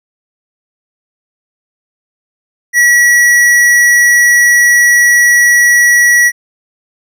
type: tone with hard clipping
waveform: triangle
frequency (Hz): 1931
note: B6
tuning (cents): -39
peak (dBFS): -6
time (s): 2.73-6.32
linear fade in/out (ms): 50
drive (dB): 16
effects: none